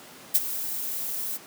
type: noise with ADSR envelope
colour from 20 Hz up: violet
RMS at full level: -17 dBFS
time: 0.34-1.38 s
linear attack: 15 ms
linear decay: 34 ms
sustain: -14 dB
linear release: 25 ms
effects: pink hiss -46 dBFS RMS until 1.46 s + high-pass 200 Hz 12 dB/octave